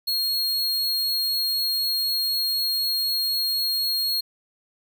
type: tone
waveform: 45% pulse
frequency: 4276 Hz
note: C8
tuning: 37 cents sharp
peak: -21 dBFS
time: 0.07-4.21 s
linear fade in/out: 10 ms
effects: none